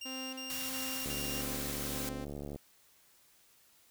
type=tone bursts; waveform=25% pulse; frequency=2794 Hz; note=F7; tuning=in tune; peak=-37 dBFS; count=4; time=0.01-1.416 s; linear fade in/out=5 ms; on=320 ms; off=42 ms
type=tone with tremolo; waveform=sawtooth; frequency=261.6 Hz; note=C4; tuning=in tune; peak=-37 dBFS; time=0.05-2.25 s; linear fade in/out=10 ms; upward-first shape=sine; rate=1.6 Hz; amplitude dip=45%
type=band-stop noise; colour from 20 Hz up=white; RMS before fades=-40 dBFS; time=0.5-2.09 s; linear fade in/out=0 ms; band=190 to 940 Hz; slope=48 dB/octave
type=click train; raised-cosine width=2 ms; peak=-29 dBFS; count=109; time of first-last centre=1.06-2.56 s; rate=72 Hz
effects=white hiss -65 dBFS RMS until 3.9 s